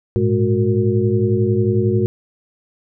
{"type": "tone cluster", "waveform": "sine", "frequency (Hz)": [104.8, 115.9, 209.4, 365.9, 460.7], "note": ["G#2", "A#2", "G#3", "F#4", "A#4"], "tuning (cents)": [16, -10, 15, -19, -20], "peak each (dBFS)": [-19, -20, -21, -18, -25], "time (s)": [0.16, 2.06], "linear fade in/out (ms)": 0, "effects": []}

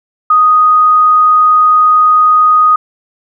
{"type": "tone", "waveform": "sine", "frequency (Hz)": 1244.5, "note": "D#6", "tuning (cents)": 0, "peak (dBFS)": -4, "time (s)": [0.3, 2.76], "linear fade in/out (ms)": 5, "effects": []}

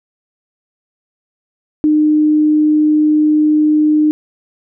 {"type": "tone", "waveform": "sine", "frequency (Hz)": 304.3, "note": "D#4", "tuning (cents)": -38, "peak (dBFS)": -8, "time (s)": [1.84, 4.11], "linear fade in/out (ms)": 0, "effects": []}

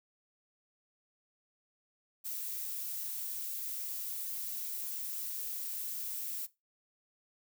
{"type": "noise", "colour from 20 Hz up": "violet", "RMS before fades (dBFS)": -39, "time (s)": [2.24, 6.47], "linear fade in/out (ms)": 20, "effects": ["noise-tail reverb RT60 0.2 s tail -17 dB re dry"]}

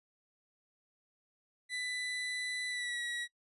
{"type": "tone with pitch glide", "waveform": "30% pulse", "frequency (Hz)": [1991, 1919.8], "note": ["B6", "B6"], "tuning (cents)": [14, -50], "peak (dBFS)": -33, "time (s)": [1.69, 3.28], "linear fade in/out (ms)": 50, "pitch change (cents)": -64, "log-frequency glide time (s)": [2.68, 3.01], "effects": ["noise-tail reverb RT60 0.1 s tail -24 dB re dry", "resampled to 24000 Hz"]}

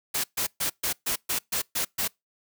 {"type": "noise bursts", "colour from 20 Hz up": "white", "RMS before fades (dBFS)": -27, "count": 9, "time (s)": [0.14, 2.08], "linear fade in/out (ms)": 10, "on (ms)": 100, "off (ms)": 130, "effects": ["noise-tail reverb RT60 0.2 s tail -26 dB re dry"]}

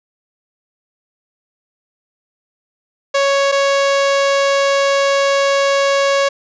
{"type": "tone pair in turn", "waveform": "sawtooth", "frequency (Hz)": [555, 555], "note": ["C#5", "C#5"], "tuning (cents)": [2, 2], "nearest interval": "unison", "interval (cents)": 0, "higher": "neither", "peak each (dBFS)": -8, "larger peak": "neither", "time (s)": [[3.14, 3.52], [3.52, 6.29]], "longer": "second", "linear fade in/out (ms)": 10, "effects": ["resampled to 16000 Hz", "8-bit"]}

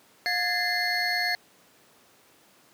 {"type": "tone cluster", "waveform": "triangle", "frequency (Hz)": [714, 1670, 1779, 2074, 4341], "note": ["F5", "G#6", "A6", "C7", "C#8"], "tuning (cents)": [38, 9, 19, -16, -37], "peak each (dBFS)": [-30, -30, -30, -28, -28], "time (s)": [0.26, 1.35], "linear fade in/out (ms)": 0, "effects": ["pink hiss -58 dBFS RMS until 2.73 s", "high-pass 200 Hz 12 dB/octave"]}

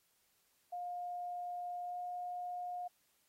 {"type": "tone with pitch glide", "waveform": "sine", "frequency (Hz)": [710, 714.9], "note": ["F5", "F5"], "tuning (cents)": [28, 40], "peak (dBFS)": -39, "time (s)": [0.72, 2.88], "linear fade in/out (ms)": 10, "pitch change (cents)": 12, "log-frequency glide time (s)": [1.82, 1.98], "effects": ["white hiss -75 dBFS RMS until 3.28 s", "AAC 48 kbps"]}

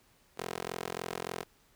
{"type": "tone with high-pass filter", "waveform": "15% pulse", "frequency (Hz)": 43.43, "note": "F1", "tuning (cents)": -9, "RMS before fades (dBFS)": -39, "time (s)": [0.37, 1.44], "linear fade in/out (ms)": 20, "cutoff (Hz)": 380, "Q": 0.95, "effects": ["pink hiss -66 dBFS RMS until 1.75 s"]}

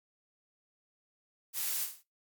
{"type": "noise with echo", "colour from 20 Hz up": "blue", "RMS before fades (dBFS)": -34, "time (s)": [1.53, 1.88], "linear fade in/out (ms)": 50, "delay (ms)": 52, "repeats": 3, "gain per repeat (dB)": -8, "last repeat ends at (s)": 2.036, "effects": ["noise-tail reverb RT60 0.2 s tail -20 dB re dry", "MP3 96 kbps"]}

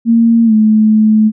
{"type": "tone with pitch glide", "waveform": "sine", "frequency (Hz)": [230.4, 216.2], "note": ["A#3", "A3"], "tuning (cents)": [-20, -30], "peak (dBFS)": -5, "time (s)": [0.05, 1.32], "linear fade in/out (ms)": 50, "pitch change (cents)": -110, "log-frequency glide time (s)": [0.45, 0.53], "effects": []}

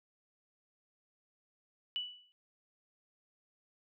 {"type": "tone with exponential decay", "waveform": "sine", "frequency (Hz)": 2960, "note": "F#7", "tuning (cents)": 0, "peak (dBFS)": -31, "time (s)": [1.96, 2.32], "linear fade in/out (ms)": 0, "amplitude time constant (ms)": 78, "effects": []}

